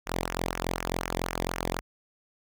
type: tone with flanger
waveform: sawtooth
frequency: 43.65 Hz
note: F1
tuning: in tune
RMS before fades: -32 dBFS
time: 0.06-1.81 s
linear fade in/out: 20 ms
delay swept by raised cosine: 0.23 to 0.76 ms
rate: 4 Hz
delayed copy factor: -0.85
effects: none